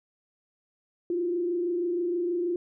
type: tone with frequency modulation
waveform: sine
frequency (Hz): 349.2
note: F4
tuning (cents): 0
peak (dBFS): -25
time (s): 1.1-2.56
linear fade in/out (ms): 2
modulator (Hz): 26.3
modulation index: 0.54
effects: none